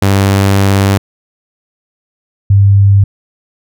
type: tone pair in turn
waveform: sawtooth / sine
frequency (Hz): 98.3 / 99.44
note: G2 / G2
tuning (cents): +5 / +25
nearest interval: unison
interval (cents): 20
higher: second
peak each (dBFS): -3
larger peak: neither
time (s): 0.02-0.98 / 2.5-3.04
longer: first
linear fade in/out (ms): 5
effects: none